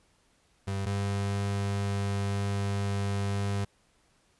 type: tone pair in turn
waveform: 35% pulse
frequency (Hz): 98 / 99.89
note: G2 / G2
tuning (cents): 0 / +33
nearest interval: unison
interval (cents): 33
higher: second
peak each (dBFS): -28 / -26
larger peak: second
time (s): 0.67-0.86 / 0.86-3.65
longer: second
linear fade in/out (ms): 10
effects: pink hiss -67 dBFS RMS until 4.39 s + resampled to 24000 Hz